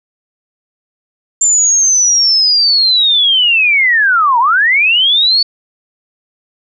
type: linear two-way sweep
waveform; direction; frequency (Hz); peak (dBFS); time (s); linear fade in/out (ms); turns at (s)
sine; down then up; 7250 to 904 to 4506; -7; 1.41-5.43; 5; 4.39
effects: none